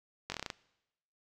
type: slowing click train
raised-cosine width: 0.2 ms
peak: -19 dBFS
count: 8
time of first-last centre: 0.3-0.502 s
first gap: 20 ms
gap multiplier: 1.12
effects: noise-tail reverb RT60 0.9 s tail -21 dB re dry